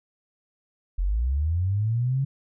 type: linear sweep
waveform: sine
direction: up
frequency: 41.2 to 139 Hz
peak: -21 dBFS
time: 0.98-2.25 s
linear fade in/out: 10 ms
effects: none